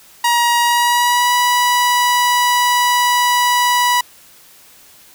sawtooth tone with pitch glide, 951 to 978.9 Hz, A#5 to B5, +34 to -16 cents, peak -8 dBFS, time 0.24-4.01 s, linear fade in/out 5 ms, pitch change +50 cents, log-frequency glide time 0.62-1.34 s, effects white hiss -45 dBFS RMS until 5.14 s

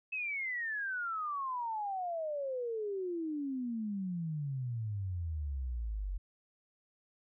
sine exponential sweep, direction down, 2610 to 44.86 Hz, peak -34 dBFS, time 0.12-6.18 s, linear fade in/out 10 ms, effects none

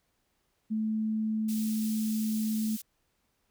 sine tone, 218 Hz, A3, 16 cents flat, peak -27 dBFS, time 0.7-2.77 s, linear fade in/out 20 ms
white high-pass noise, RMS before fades -42 dBFS, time 1.48-2.82 s, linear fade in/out 10 ms, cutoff 4000 Hz, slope 12 dB/octave
effects pink hiss -75 dBFS RMS until 3.5 s

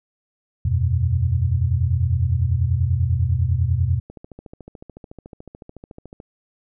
sine chord, E suspended second, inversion none, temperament equal, 82.41 / 92.5 / 123.47 Hz, E2 / F#2 / B2, 0 / 0 / 0 cents, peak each -21 dBFS, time 0.65-4 s, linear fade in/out 5 ms
click train, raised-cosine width 2 ms, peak -25 dBFS, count 30, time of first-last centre 4.1-6.201 s, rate 13.8 Hz
effects none

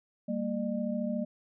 sine tone cluster, 197.6 / 231.5 / 603 Hz, G3 / A#3 / D5, +14 / -12 / +46 cents, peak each -34 / -32 / -36 dBFS, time 0.28-1.25 s, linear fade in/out 10 ms, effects none

